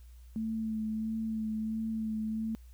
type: tone with vibrato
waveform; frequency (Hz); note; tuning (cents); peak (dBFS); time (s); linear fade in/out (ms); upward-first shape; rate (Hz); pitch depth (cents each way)
sine; 220; A3; 0; -31; 0.36-2.55; 0; sine; 1.5; 20
effects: added 60 Hz sine -49 dBFS peak until 2.73 s + white hiss -68 dBFS RMS until 2.73 s